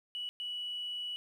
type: tone bursts at uneven times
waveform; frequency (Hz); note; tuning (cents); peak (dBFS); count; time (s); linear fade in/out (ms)
sine; 2944; F#7; -9; -35; 2; 0.15-0.29 / 0.4-1.16; 0
effects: tanh soft clip ceiling -31 dBFS + 11-bit